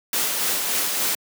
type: noise with tremolo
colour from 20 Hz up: white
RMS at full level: -22 dBFS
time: 0.13-1.15 s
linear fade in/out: 2 ms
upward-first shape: sine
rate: 3.5 Hz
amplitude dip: 30%
effects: high-pass 200 Hz 12 dB/octave